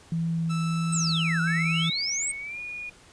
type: tone with vibrato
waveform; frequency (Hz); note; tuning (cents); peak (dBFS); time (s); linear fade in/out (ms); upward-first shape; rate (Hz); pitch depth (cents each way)
sine; 164.81; E3; 0; -24; 0.12-1.9; 2; sine; 1.7; 10
type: tone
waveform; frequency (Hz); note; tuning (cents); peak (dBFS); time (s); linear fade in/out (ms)
sawtooth; 1318.5; E6; 0; -30; 0.49-1.9; 20
type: exponential two-way sweep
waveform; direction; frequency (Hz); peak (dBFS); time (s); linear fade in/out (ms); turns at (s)
sine; down then up; 8620 to 1400 to 8620; -26; 0.92-2.32; 10; 1.41
type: tone with pitch glide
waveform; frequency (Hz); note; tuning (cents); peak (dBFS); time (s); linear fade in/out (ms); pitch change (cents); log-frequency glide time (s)
sine; 2217 to 2446; C#7 to D#7; 0 to -30; -33; 1.47-2.9; 10; +170; 2.38-2.6
effects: pink hiss -53 dBFS RMS until 3.12 s + resampled to 22050 Hz